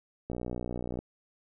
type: click train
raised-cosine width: 2 ms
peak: -22 dBFS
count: 43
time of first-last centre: 0.3-0.99 s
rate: 60.9 Hz
effects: none